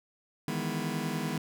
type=chord; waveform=sawtooth; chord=E major seventh; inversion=third; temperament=just; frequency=154.51 / 164.81 / 206 / 247.2 Hz; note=D#3 / E3 / G#3 / B3; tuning=-12 / 0 / -14 / +2 cents; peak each=-32 dBFS; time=0.48-1.38 s; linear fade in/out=2 ms; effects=none